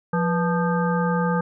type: harmonic tone with a mistuned harmonic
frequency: 174.61 Hz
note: F3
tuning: in tune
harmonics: 1 / 3 / 5 / 7 / 9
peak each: -21 / -26 / -28 / -29 / -31 dBFS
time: 0.13-1.41 s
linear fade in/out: 5 ms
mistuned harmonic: 3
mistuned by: -110 cents
effects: none